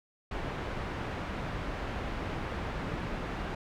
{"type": "low-pass noise", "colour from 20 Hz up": "pink", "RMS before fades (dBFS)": -36, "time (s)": [0.31, 3.55], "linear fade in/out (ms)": 5, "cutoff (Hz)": 2100, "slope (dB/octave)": 12, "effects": []}